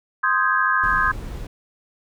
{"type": "chord", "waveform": "sine", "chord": "Ab major seventh", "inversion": "first", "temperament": "equal", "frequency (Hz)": [1046.5, 1244.5, 1568, 1661.2], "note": ["C6", "Eb6", "G6", "Ab6"], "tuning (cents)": [0, 0, 0, 0], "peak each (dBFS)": -22, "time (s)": [0.23, 1.12], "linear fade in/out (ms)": 10}
{"type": "noise", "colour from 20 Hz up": "brown", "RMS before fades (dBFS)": -31, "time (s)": [0.83, 1.47], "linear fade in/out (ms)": 5}
{"effects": []}